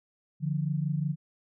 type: tone pair together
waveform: sine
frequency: 146.83 / 172.4 Hz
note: D3 / F3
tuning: 0 / -22 cents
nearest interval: minor third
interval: 278 cents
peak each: -28 / -31 dBFS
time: 0.4-1.16 s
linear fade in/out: 50 ms
effects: none